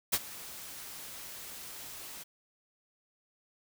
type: noise with ADSR envelope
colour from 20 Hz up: white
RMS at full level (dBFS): -26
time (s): 0.12-2.24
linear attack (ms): 17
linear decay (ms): 46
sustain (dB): -19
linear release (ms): 18
effects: none